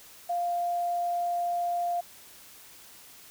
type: tone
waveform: sine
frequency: 698.5 Hz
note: F5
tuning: in tune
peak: -26 dBFS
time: 0.29-2.01 s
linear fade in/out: 10 ms
effects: white hiss -51 dBFS RMS until 3.3 s